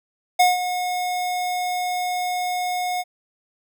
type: tone with ADSR envelope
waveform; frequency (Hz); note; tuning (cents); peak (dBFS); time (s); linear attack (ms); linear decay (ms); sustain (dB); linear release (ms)
square; 724; F#5; -38; -12; 0.39-3.04; 11; 170; -11; 39
effects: none